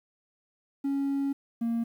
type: tone pair in turn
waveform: triangle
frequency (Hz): 277.2 / 231.6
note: C#4 / A#3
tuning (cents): 0 / -11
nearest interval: minor third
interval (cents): 311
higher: first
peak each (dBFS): -23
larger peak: neither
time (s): 0.84-1.33 / 1.61-1.84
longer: first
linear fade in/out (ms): 10
effects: tanh soft clip ceiling -20 dBFS + 10-bit